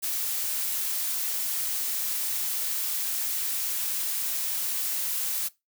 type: noise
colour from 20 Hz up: blue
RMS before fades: -29 dBFS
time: 0.02-5.49 s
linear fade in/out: 20 ms
effects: noise-tail reverb RT60 0.2 s tail -20 dB re dry